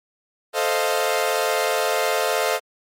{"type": "chord", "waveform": "sawtooth", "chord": "F dominant seventh", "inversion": "first", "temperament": "equal", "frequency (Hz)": [440, 523.3, 622.3, 698.5], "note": ["A4", "C5", "Eb5", "F5"], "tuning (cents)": [0, 0, 0, 0], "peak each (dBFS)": -21, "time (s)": [0.53, 2.6], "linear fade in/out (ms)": 50, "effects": ["MP3 64 kbps"]}